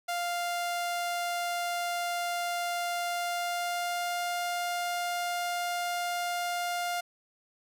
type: tone with pitch glide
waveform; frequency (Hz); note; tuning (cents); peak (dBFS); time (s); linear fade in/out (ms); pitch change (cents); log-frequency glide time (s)
sawtooth; 698.5 to 703; F5 to F5; 0 to +11; -26; 0.08-7.01; 10; +11; 3.05-4.23
effects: none